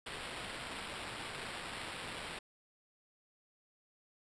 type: noise with sample-and-hold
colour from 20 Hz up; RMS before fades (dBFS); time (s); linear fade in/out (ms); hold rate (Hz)
violet; -44; 0.06-2.39; 5; 6300
effects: resampled to 22050 Hz